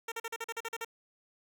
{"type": "tone bursts", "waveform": "10% pulse", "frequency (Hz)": 457, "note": "A#4", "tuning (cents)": -34, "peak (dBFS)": -27, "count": 10, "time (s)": [0.08, 0.848], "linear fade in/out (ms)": 5, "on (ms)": 39, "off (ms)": 42, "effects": []}